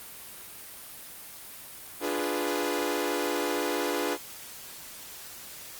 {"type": "chord", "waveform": "sawtooth", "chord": "D diminished seventh", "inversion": "none", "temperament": "equal", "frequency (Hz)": [293.7, 349.2, 415.3, 493.9], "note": ["D4", "F4", "Ab4", "Cb5"], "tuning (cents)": [0, 0, 0, 0], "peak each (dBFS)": -29, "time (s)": [2, 4.18], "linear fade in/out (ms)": 50, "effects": ["white hiss -44 dBFS RMS until 5.79 s", "Opus 32 kbps"]}